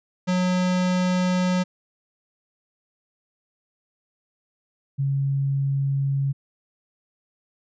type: tone pair in turn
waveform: square / sine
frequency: 182.1 / 137.98 Hz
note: F#3 / C#3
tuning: -27 / -8 cents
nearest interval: perfect fourth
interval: 481 cents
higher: first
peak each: -20 dBFS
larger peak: neither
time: 0.27-1.64 / 4.98-6.33 s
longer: first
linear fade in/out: 20 ms
effects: resampled to 16000 Hz